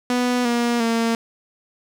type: tone with pitch steps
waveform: sawtooth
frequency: 246.9 / 237.9 / 229.3 Hz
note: B3 / A#3 / A#3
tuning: 0 / +35 / -28 cents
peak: -14 dBFS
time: 0.1-1.15 s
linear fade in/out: 2 ms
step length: 350 ms
effects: low-pass 9000 Hz 12 dB/octave + 7-bit